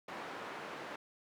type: band-pass noise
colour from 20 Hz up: white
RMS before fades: -45 dBFS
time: 0.08-0.96 s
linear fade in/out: 5 ms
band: 220 to 1400 Hz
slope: 12 dB/octave
effects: none